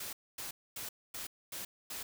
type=noise bursts; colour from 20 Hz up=white; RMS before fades=-42 dBFS; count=6; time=0-2.03 s; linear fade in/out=5 ms; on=130 ms; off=250 ms; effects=none